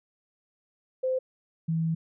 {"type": "tone pair in turn", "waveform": "sine", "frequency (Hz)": [517, 162.84], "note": ["C5", "E3"], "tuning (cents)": [-21, -21], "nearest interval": "octave + minor sixth", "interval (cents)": 2000, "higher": "first", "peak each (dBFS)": -24, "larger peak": "neither", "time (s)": [[1.03, 1.19], [1.68, 1.95]], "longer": "second", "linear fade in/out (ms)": 10, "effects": []}